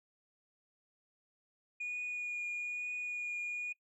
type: tone with vibrato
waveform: sine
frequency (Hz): 2447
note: D#7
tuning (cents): -29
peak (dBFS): -34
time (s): 1.8-3.73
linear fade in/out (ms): 10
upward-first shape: triangle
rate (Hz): 1.1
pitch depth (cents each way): 14
effects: noise-tail reverb RT60 0.1 s tail -24 dB re dry + tanh soft clip ceiling -34 dBFS